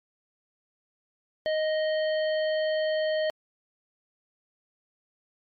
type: harmonic tone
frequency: 623 Hz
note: D#5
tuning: 2 cents sharp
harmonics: 1 / 3 / 5 / 7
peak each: -24 / -35 / -38 / -42 dBFS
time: 1.46-3.3 s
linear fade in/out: 0 ms
effects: MP3 64 kbps